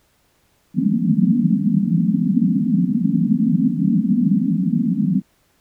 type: band-pass noise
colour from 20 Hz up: pink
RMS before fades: -17 dBFS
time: 0.74-5.22 s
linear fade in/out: 50 ms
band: 160 to 270 Hz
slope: 96 dB/octave
effects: pink hiss -61 dBFS RMS until 5.6 s